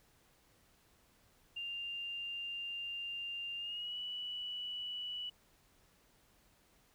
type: tone with pitch glide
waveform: sine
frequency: 2794 to 2953 Hz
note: F7 to F#7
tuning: 0 to -4 cents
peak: -39 dBFS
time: 1.56-5.3 s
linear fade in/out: 10 ms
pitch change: +96 cents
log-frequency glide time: 3.57-3.98 s
effects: pink hiss -69 dBFS RMS until 6.94 s